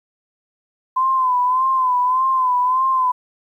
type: tone with vibrato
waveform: sine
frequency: 1022 Hz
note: C6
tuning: 41 cents flat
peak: -14 dBFS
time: 0.96-3.12 s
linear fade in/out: 10 ms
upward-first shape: sine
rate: 1.7 Hz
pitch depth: 60 cents each way
effects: 9-bit